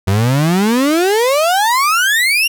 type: exponential sweep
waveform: 35% pulse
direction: up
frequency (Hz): 92.5 to 2848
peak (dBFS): -9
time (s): 0.07-2.48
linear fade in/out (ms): 10
effects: none

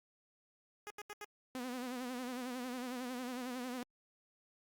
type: tone bursts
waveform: 10% pulse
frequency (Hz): 415.3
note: G#4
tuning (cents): 0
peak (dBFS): -36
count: 4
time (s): 0.87-1.245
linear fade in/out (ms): 0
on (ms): 33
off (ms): 81
type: tone with vibrato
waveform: sawtooth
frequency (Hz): 250.4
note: B3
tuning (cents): +24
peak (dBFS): -36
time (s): 1.55-3.83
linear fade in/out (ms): 0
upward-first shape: sine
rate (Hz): 11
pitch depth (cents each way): 68
effects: Opus 48 kbps

